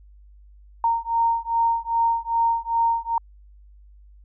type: beating tone pair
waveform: sine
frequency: 922 / 924.5 Hz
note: A#5 / A#5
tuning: -19 / -15 cents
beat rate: 2.5 Hz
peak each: -22 dBFS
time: 0.84-3.18 s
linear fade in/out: 2 ms
effects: added 50 Hz sine -46 dBFS peak until 4.24 s